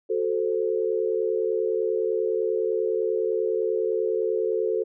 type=chord; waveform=sine; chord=F# diminished; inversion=none; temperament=equal; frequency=370 / 440 / 523.3 Hz; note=F#4 / A4 / C5; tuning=0 / 0 / 0 cents; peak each=-27 / -24 / -30 dBFS; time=0.09-4.84 s; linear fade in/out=20 ms; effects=none